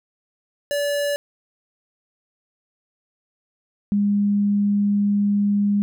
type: tone pair in turn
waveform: square / sine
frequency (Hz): 576 / 203.6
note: D5 / G#3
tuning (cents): -34 / -34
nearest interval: octave + tritone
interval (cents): 1800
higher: first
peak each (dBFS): -21 / -16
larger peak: second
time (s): 0.71-1.16 / 3.92-5.82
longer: second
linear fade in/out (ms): 0
effects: none